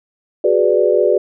sine chord, G# half-diminished seventh, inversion third, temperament equal, 370 / 415.3 / 493.9 / 587.3 Hz, F#4 / G#4 / B4 / D5, 0 / 0 / 0 / 0 cents, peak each -16 dBFS, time 0.44-1.18 s, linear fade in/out 5 ms, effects none

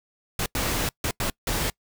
pink noise bursts at uneven times, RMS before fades -26 dBFS, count 5, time 0.39-0.46 / 0.55-0.89 / 1.04-1.11 / 1.2-1.3 / 1.47-1.7 s, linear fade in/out 2 ms, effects noise-tail reverb RT60 0.1 s tail -25 dB re dry

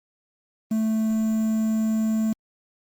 triangle tone with quantisation, 220 Hz, A3, in tune, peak -18 dBFS, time 0.71-2.33 s, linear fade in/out 5 ms, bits 7, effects Opus 32 kbps

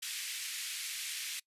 pink band-pass noise, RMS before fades -40 dBFS, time 0.02-1.4 s, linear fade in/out 10 ms, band 2100 to 13000 Hz, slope 24 dB/octave, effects noise-tail reverb RT60 0.1 s tail -23 dB re dry + resampled to 32000 Hz

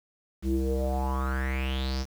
square tone with low-pass filter sweep, 65.9 Hz, C2, 13 cents sharp, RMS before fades -28 dBFS, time 0.42-2.06 s, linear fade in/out 50 ms, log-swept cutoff 270 to 5800 Hz, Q 6.6, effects 8-bit

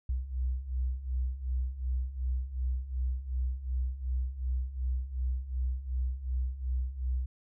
sine beating tone pair, 61.74 / 64.44 Hz, B1 / C2, 0 / -26 cents, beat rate 2.7 Hz, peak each -35 / -31 dBFS, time 0.09-7.26 s, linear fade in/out 5 ms, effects none

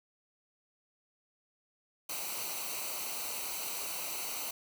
white noise with comb filter, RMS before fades -38 dBFS, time 2.09-4.51 s, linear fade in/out 5 ms, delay 0.58 ms, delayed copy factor -0.7, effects none

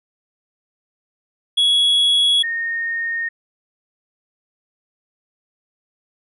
triangle / sine tone pair in turn, 3352 / 1843.6 Hz, G#7 / A#6, +15 / -20 cents, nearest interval minor seventh, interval 1035 cents, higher first, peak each -11 / -20 dBFS, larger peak first, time 1.57-2.43 / 2.43-3.29 s, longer neither, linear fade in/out 10 ms, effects resampled to 32000 Hz

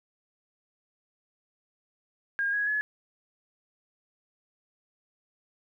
sine tone with pitch steps, 1619 / 1662 / 1702 Hz, G#6 / G#6 / G#6, -45 / +1 / +42 cents, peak -25 dBFS, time 2.39-2.81 s, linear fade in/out 0 ms, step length 140 ms, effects 11-bit

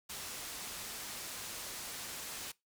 white low-pass noise, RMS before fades -44 dBFS, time 0.09-2.52 s, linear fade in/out 10 ms, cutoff 11000 Hz, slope 12 dB/octave, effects noise-tail reverb RT60 0.2 s tail -22 dB re dry

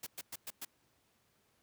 white noise bursts, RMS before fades -43 dBFS, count 5, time 0.03-0.65 s, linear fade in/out 5 ms, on 36 ms, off 110 ms, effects pink hiss -73 dBFS RMS until 1.62 s + high-pass 80 Hz 12 dB/octave

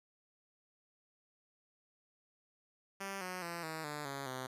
5% pulse tone with pitch steps, 196 / 182.87 / 170.63 / 159.2 / 148.54 / 138.59 / 129.31 Hz, G3 / F#3 / F3 / D#3 / D3 / C#3 / C3, 0 / -20 / -40 / +40 / +20 / 0 / -20 cents, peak -29 dBFS, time 3-4.47 s, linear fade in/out 10 ms, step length 210 ms, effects resampled to 32000 Hz

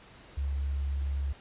sine tone, 69.5 Hz, C#2, 5 cents sharp, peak -28 dBFS, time 0.37-1.33 s, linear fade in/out 10 ms, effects pink hiss -53 dBFS RMS until 1.4 s + resampled to 8000 Hz

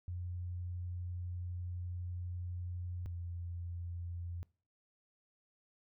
sine tone pair in turn, 88.8 / 86.67 Hz, F2 / F2, +29 / -13 cents, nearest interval unison, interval 42 cents, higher first, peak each -38 / -39 dBFS, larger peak first, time 0.08-3.06 / 3.06-4.43 s, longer first, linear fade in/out 0 ms, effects noise-tail reverb RT60 0.4 s tail -23 dB re dry

